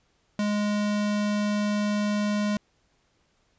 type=tone; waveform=square; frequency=207.7 Hz; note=G#3; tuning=in tune; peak=-24 dBFS; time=0.39-2.57 s; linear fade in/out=2 ms; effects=pink hiss -68 dBFS RMS until 3.58 s + resampled to 16000 Hz